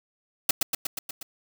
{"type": "noise with echo", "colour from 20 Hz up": "white", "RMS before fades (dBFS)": -20, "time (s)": [0.49, 0.51], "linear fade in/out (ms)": 5, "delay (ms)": 120, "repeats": 6, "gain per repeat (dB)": -3, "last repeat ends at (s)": 1.23, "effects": []}